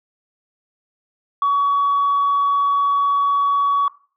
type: tone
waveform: sine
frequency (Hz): 1129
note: C#6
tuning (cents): +31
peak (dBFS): -13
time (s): 1.42-3.88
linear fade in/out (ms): 2
effects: noise-tail reverb RT60 0.4 s tail -18 dB re dry + tanh soft clip ceiling -11 dBFS